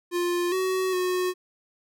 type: tone with pitch steps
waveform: square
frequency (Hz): 350.9 / 374.6 / 364.7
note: F4 / F#4 / F#4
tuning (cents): +8 / +21 / -25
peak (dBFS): -24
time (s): 0.11-1.34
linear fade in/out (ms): 50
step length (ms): 410
effects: none